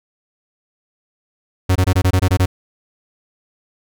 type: tone bursts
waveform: 45% pulse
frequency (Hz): 92.5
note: F#2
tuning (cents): 0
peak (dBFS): -11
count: 9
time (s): 1.69-2.46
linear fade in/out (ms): 10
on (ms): 66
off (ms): 22
effects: none